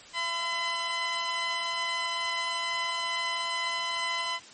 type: tone pair together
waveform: 15% pulse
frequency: 676.1 / 1013 Hz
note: E5 / B5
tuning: +44 / +44 cents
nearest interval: perfect fifth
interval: 700 cents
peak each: -33 / -22 dBFS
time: 0.13-4.4 s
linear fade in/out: 50 ms
effects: white hiss -49 dBFS RMS until 4.53 s + MP3 32 kbps